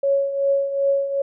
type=tone with tremolo; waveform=sine; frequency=554.4 Hz; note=C#5; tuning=in tune; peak=-14 dBFS; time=0.03-1.22 s; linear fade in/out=5 ms; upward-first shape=triangle; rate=2.6 Hz; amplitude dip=70%; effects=none